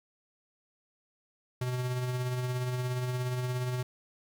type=tone with tremolo; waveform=square; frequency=125.5 Hz; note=B2; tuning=28 cents sharp; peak=-29 dBFS; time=1.61-3.83 s; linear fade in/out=5 ms; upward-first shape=triangle; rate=17 Hz; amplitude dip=40%; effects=11-bit